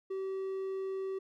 triangle tone, 383.8 Hz, G4, 37 cents flat, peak -32 dBFS, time 0.1-1.19 s, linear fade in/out 10 ms, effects none

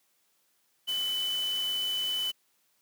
sine tone in noise, 3000 Hz, F#7, 23 cents sharp, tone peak -28 dBFS, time 0.87-2.32 s, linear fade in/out 20 ms, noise white, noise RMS -42 dBFS, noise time 0.87-2.32 s, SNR +11 dB, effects white hiss -71 dBFS RMS until 2.81 s + high-pass 150 Hz 12 dB/octave

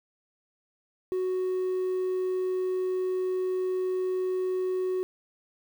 triangle tone, 370.3 Hz, F#4, 1 cent sharp, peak -23 dBFS, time 1.12-5.03 s, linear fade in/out 0 ms, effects tanh soft clip ceiling -20 dBFS + 9-bit

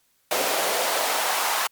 pink noise with high-pass filter sweep, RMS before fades -24 dBFS, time 0.31-1.67 s, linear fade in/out 2 ms, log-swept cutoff 490 to 950 Hz, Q 1.9, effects white hiss -66 dBFS RMS until 1.71 s + Opus 48 kbps

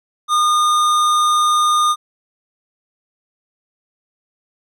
triangle tone with hard clipping, 1219 Hz, D#6, 36 cents flat, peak -14 dBFS, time 0.28-1.96 s, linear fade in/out 50 ms, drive 18 dB, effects none

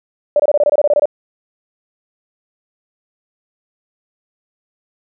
sine tone bursts, 588 Hz, D5, 2 cents sharp, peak -8 dBFS, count 12, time 0.36-1.056 s, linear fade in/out 2 ms, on 36 ms, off 24 ms, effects none

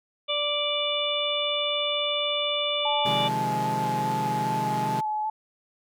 harmonic tone, 586 Hz, D5, 4 cents flat, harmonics 1 / 2 / 4 / 5 / 6, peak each -29 / -34 / -34 / -30 / -28 dBFS, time 0.28-3.29 s, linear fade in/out 20 ms
sine tone with vibrato, 861 Hz, A5, 38 cents flat, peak -25 dBFS, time 2.85-5.3 s, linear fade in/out 5 ms, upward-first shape square, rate 2.5 Hz, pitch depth 15 cents each way
sawtooth chord, F minor seventh, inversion second, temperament equal, 130.81 / 155.56 / 174.61 / 207.7 Hz, C3 / Eb3 / F3 / Ab3, 0 / 0 / 0 / 0 cents, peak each -29 / -31 / -33 / -30 dBFS, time 3.05-5.01 s, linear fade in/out 10 ms
effects none

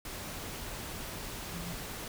sine tone in noise, 171.8 Hz, F3, 28 cents flat, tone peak -41 dBFS, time 1.53-1.74 s, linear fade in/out 2 ms, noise pink, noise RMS -41 dBFS, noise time 0.05-2.08 s, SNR -3 dB, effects none

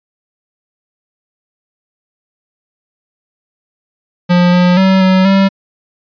square tone with pitch steps, 177.1 / 178.7 / 190.2 / 187.5 / 194.4 Hz, F3 / F3 / F#3 / F#3 / G3, +24 / +40 / +48 / +23 / -14 cents, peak -7 dBFS, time 4.29-5.49 s, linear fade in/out 20 ms, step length 240 ms, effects resampled to 11025 Hz

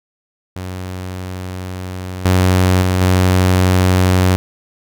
sawtooth tone with level steps, 92.2 Hz, F#2, 6 cents flat, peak -20 / -6 / -9 / -6 dBFS, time 0.56-4.36 s, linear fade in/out 0 ms, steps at 2.25 / 2.82 / 3.01 s, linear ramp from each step 2 ms, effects none

